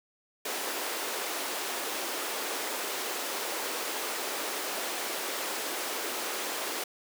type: high-pass noise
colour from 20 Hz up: pink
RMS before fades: -34 dBFS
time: 0.45-6.84 s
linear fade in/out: 5 ms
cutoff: 340 Hz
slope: 24 dB/octave
effects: none